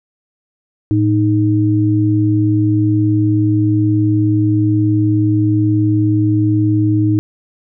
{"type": "tone pair together", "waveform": "sine", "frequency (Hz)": [110, 311.1], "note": ["A2", "D#4"], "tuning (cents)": [0, 0], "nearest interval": "octave + tritone", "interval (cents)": 1800, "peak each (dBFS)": -13, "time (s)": [0.91, 7.19], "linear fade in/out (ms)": 0, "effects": []}